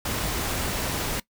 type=noise; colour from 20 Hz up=pink; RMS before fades=-28 dBFS; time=0.05-1.2 s; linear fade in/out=5 ms; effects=noise-tail reverb RT60 0.1 s tail -20 dB re dry